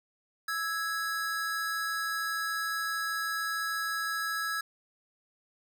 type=tone pair together; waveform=square; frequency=1315.9 / 1661 Hz; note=E6 / G#6; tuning=-3 / 0 cents; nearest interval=major third; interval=403 cents; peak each=-35 / -33 dBFS; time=0.48-4.61 s; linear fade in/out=5 ms; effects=none